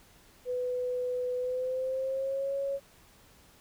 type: tone with pitch glide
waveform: sine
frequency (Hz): 498.2 to 552.8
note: B4 to C#5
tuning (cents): +15 to -5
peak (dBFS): -29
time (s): 0.45-2.8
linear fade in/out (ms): 50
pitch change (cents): +180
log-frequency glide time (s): 1.37-2.54
effects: pink hiss -59 dBFS RMS until 3.6 s